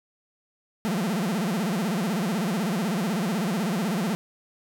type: tone with vibrato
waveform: 40% pulse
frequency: 196 Hz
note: G3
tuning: in tune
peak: -23 dBFS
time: 0.85-4.15 s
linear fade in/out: 0 ms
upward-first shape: sine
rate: 16 Hz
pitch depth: 280 cents each way
effects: none